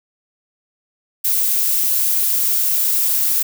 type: noise with high-pass filter sweep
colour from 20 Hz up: violet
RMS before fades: -17 dBFS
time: 1.24-3.43 s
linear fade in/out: 10 ms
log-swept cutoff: 240 to 910 Hz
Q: 1.8
effects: none